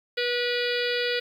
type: harmonic tone with a mistuned harmonic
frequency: 486.1 Hz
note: B4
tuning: 28 cents flat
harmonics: 1 / 3 / 4 / 5 / 6 / 7 / 8 / 9 / 10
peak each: -27 / -32 / -33 / -34 / -35 / -35 / -36 / -37 / -37 dBFS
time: 0.17-1.2 s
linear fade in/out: 10 ms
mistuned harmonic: 10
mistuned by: -16 cents
effects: 9-bit